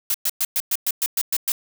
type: noise bursts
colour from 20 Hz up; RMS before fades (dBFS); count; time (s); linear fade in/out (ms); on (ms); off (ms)
blue; -21; 10; 0.1-1.52; 2; 43; 110
effects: none